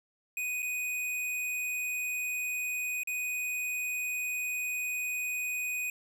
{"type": "tone with dropouts", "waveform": "square", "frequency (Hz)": 2490, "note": "D#7", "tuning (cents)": 1, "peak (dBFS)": -32, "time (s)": [0.37, 5.9], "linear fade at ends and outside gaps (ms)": 2, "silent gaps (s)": [[0.622, 0.627], [3.034, 3.073]], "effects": []}